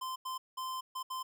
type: tone bursts at uneven times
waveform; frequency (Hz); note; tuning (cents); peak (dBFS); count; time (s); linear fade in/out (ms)
square; 1036; C6; -17; -37; 5; 0.01-0.16 / 0.25-0.38 / 0.57-0.81 / 0.95-1.03 / 1.1-1.23; 10
effects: none